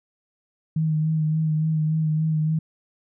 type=tone with vibrato; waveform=sine; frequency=156.6 Hz; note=D#3; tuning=11 cents sharp; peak=-19 dBFS; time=0.76-2.59 s; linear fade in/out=5 ms; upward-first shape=sine; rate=3.5 Hz; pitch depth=26 cents each way; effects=none